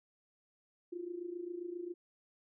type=tone with amplitude modulation; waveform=sine; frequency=350 Hz; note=F4; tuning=4 cents sharp; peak=-36 dBFS; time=0.92-1.94 s; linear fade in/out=10 ms; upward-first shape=sine; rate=27.5 Hz; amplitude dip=75%; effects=none